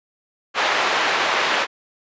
pink band-pass noise, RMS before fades -20 dBFS, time 0.54-1.67 s, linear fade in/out 50 ms, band 720 to 3100 Hz, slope 12 dB/octave, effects resampled to 16000 Hz

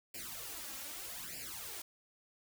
white noise with flanger, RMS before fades -45 dBFS, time 0.14-1.82 s, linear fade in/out 5 ms, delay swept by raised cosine 0.4 to 3.7 ms, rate 0.81 Hz, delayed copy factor +0.9, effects none

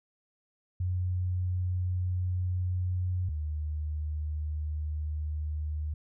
sine tone pair in turn, 90.6 / 76.19 Hz, F#2 / D#2, -36 / -36 cents, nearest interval minor third, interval 300 cents, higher first, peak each -27 / -30 dBFS, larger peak first, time 0.8-3.29 / 3.29-5.94 s, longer second, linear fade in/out 5 ms, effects none

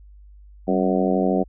harmonic tone with a mistuned harmonic, 92.5 Hz, F#2, in tune, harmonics 2 / 3 / 4 / 5 / 6 / 7 / 8, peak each -22 / -24 / -25 / -26 / -27 / -27 / -28 dBFS, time 0.67-1.44 s, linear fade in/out 20 ms, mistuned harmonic 2, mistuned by +62 cents, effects added 50 Hz sine -43 dBFS peak until 1.48 s

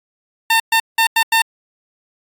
15% pulse tone bursts at uneven times, 904 Hz, A5, 47 cents sharp, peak -5 dBFS, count 5, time 0.5-0.6 / 0.72-0.8 / 0.98-1.07 / 1.16-1.23 / 1.32-1.42 s, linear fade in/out 5 ms, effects AAC 64 kbps

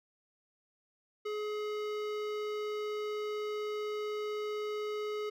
sine tone with hard clipping, 422.1 Hz, G#4, 28 cents sharp, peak -36 dBFS, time 1.25-5.3 s, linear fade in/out 10 ms, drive 17 dB, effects none

